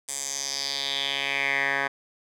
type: tone with band-pass filter sweep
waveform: 10% pulse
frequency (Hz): 138.59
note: C#3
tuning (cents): 0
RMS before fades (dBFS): -28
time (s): 0.08-1.88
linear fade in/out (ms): 10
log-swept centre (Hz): 8200 to 1500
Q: 3.7
effects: none